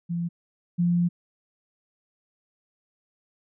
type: tone pair in turn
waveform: sine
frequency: 171 / 173.89 Hz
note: F3 / F3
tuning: -36 / -7 cents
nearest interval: unison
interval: 29 cents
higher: second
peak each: -25 / -19 dBFS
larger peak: second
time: 0.09-0.29 / 0.78-1.09 s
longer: second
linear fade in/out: 20 ms
effects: none